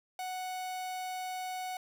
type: tone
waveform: 45% pulse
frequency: 740 Hz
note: F#5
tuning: in tune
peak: -36 dBFS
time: 0.19-1.77 s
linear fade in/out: 2 ms
effects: none